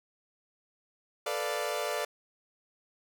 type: chord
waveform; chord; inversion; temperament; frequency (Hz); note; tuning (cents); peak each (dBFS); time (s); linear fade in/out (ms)
sawtooth; B half-diminished seventh; third; equal; 440 / 493.9 / 587.3 / 698.5; A4 / B4 / D5 / F5; 0 / 0 / 0 / 0; -33 / -34 / -30 / -34; 1.26-2.05; 5
effects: none